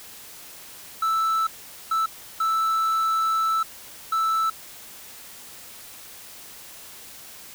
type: tone bursts at uneven times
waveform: triangle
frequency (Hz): 1318.5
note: E6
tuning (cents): 0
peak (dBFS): -18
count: 4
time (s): 1.02-1.47 / 1.91-2.06 / 2.4-3.63 / 4.12-4.5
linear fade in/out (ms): 5
effects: white hiss -43 dBFS RMS until 7.54 s